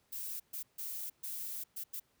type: noise bursts at uneven times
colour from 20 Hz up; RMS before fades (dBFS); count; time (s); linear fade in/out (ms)
violet; -41; 6; 0.12-0.4 / 0.53-0.63 / 0.78-1.1 / 1.23-1.64 / 1.76-1.84 / 1.93-2; 10
effects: pink hiss -73 dBFS RMS until 2.2 s + high-pass 60 Hz 12 dB/octave